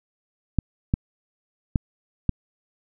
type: clicks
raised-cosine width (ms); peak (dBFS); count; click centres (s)
5; -7; 4; 0.587 / 0.939 / 1.758 / 2.293
effects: none